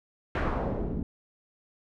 pink noise with low-pass filter sweep, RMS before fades -30 dBFS, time 0.35-1.03 s, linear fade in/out 2 ms, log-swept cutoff 1800 to 240 Hz, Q 1.3, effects none

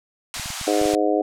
white high-pass noise, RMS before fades -27 dBFS, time 0.34-0.95 s, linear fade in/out 0 ms, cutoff 630 Hz, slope 96 dB/octave
pink noise with exponential decay, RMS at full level -35 dBFS, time 0.36-0.47 s, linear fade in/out 2 ms, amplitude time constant 22 ms
clicks, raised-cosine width 5 ms, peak -24 dBFS, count 7, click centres 0.397 / 0.459 / 0.504 / 0.613 / 0.815 / 0.857 / 0.937 s
harmonic tone, 103.83 Hz, G#2, in tune, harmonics 3 / 4 / 5 / 6 / 7, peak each -22 / -23 / -24 / -25 / -25 dBFS, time 0.67-1.22 s, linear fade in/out 5 ms
effects low-pass 8000 Hz 12 dB/octave

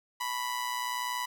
sawtooth tone with amplitude modulation, 987.8 Hz, B5, in tune, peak -25 dBFS, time 0.2-1.26 s, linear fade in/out 10 ms, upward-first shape sine, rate 121 Hz, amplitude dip 55%, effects none

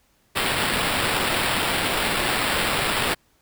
violet noise with sample-and-hold, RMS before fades -23 dBFS, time 0.35-3.15 s, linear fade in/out 20 ms, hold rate 6300 Hz, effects pink hiss -63 dBFS RMS until 3.41 s

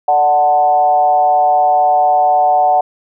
sine tone with frequency modulation, 740 Hz, F#5, in tune, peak -8 dBFS, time 0.08-2.81 s, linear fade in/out 5 ms, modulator 151 Hz, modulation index 0.7, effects none

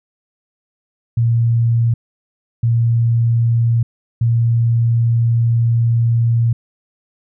sine tone bursts at uneven times, 116.54 Hz, A#2, in tune, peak -11 dBFS, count 3, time 1.17-1.94 / 2.63-3.83 / 4.21-6.53 s, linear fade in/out 5 ms, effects none

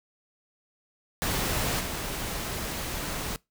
pink noise with level steps, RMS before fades -28 / -33 dBFS, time 1.22-3.36 s, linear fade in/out 0 ms, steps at 1.79 s, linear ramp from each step 20 ms, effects noise-tail reverb RT60 0.2 s tail -23 dB re dry

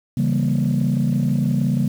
sine chord, C# diminished seventh, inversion none, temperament equal with one note detuned, 138.59 / 164.81 / 196 / 234.7 Hz, C#3 / E3 / G3 / Bb3, 0 / 0 / 0 / +12 cents, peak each -19 / -23 / -21 / -21 dBFS, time 0.17-1.88 s, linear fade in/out 5 ms, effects tanh soft clip ceiling -11 dBFS + 7-bit

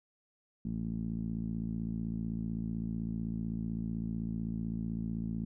10% pulse tone with low-pass filter, 55.8 Hz, A1, 25 cents sharp, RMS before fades -36 dBFS, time 0.65-5.45 s, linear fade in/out 5 ms, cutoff 210 Hz, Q 3.4, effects none

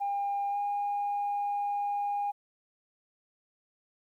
sine tone with pitch glide, 804 to 814.3 Hz, G5 to G#5, +44 to -34 cents, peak -27 dBFS, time 0-2.32 s, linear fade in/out 20 ms, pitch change +22 cents, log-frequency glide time 0.5-0.57 s, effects tanh soft clip ceiling -25 dBFS + 11-bit

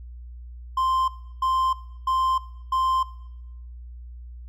triangle tone bursts, 1045 Hz, C6, 2 cents flat, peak -18 dBFS, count 4, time 0.77-3.03 s, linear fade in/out 5 ms, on 310 ms, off 340 ms, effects noise-tail reverb RT60 0.9 s tail -18 dB re dry + added 60 Hz sine -37 dBFS peak until 4.48 s

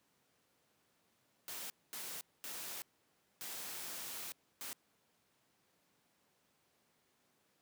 white noise bursts at uneven times, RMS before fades -45 dBFS, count 5, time 1.48-1.7 / 1.93-2.21 / 2.44-2.82 / 3.41-4.32 / 4.61-4.73 s, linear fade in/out 0 ms, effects pink hiss -75 dBFS RMS until 7.61 s + high-pass 150 Hz 12 dB/octave

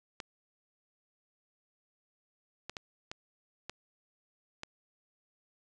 clicks, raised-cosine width 0.2 ms, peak -22 dBFS, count 6, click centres 0.202 / 2.696 / 2.768 / 3.115 / 3.696 / 4.634 s, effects resampled to 22050 Hz

